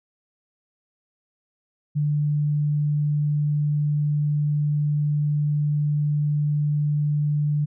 sine tone, 148 Hz, D3, 14 cents sharp, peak -19 dBFS, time 1.95-7.66 s, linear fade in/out 20 ms, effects none

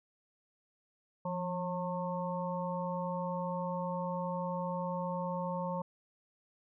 harmonic tone with a mistuned harmonic, 180.5 Hz, F#3, 43 cents flat, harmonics 1 / 3 / 5 / 6, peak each -37 / -38 / -39 / -43 dBFS, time 1.25-5.82 s, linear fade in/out 5 ms, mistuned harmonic 1, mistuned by -65 cents, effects none

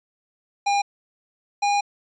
square tone pair in turn, 807 / 814 Hz, G#5 / G#5, -50 / -35 cents, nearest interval unison, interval 15 cents, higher second, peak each -19 dBFS, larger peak neither, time 0.66-0.82 / 1.62-1.81 s, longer second, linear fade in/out 10 ms, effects resampled to 16000 Hz

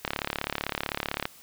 click train, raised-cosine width 0.3 ms, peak -11 dBFS, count 44, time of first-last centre 0.05-1.254 s, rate 35.7 Hz, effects white hiss -52 dBFS RMS until 1.42 s

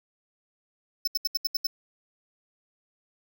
square tone bursts, 5274 Hz, E8, in tune, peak -23 dBFS, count 7, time 1.05-1.669 s, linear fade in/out 5 ms, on 25 ms, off 74 ms, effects none

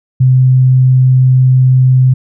sine tone, 129 Hz, C3, 24 cents flat, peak -4 dBFS, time 0.2-2.14 s, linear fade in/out 10 ms, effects none

